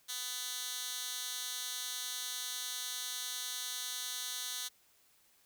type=tone with high-pass filter; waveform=10% pulse; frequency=250 Hz; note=B3; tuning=21 cents sharp; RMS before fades=-40 dBFS; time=0.08-4.69 s; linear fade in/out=20 ms; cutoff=3900 Hz; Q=0.95; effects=white hiss -68 dBFS RMS until 5.45 s